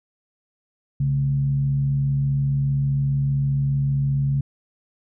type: tone with frequency modulation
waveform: sine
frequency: 138.59 Hz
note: C#3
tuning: in tune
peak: -18 dBFS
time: 1-4.41 s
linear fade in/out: 5 ms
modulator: 75.1 Hz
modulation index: 0.31
effects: none